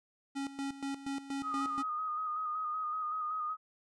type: tone with tremolo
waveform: square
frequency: 275.8 Hz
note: C#4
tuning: 9 cents flat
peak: -35 dBFS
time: 0.35-1.83 s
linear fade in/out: 20 ms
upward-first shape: square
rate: 4.2 Hz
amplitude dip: 75%
type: tone with vibrato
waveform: sine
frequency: 1244.5 Hz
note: D#6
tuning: in tune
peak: -33 dBFS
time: 1.42-3.57 s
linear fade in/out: 50 ms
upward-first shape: square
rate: 5.3 Hz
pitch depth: 28 cents each way
effects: resampled to 22050 Hz